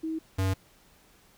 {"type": "tone pair in turn", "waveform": ["sine", "square"], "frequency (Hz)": [320, 95.14], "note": ["D#4", "F#2"], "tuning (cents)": [49, 49], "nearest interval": "octave + major sixth", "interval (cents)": 2100, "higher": "first", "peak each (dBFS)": [-29, -25], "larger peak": "second", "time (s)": [[0.03, 0.19], [0.38, 0.54]], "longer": "neither", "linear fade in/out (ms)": 10, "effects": ["pink hiss -60 dBFS RMS until 1.37 s"]}